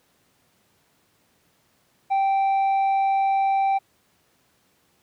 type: tone with tanh clipping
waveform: sine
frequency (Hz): 781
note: G5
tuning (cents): -7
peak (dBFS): -19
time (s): 2.1-3.79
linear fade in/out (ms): 20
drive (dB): 4
effects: pink hiss -64 dBFS RMS until 5.02 s + high-pass 100 Hz 12 dB/octave